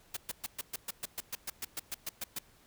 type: noise bursts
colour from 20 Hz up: white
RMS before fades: -37 dBFS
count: 16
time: 0.14-2.388 s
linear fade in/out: 5 ms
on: 28 ms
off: 120 ms
effects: pink hiss -63 dBFS RMS until 2.66 s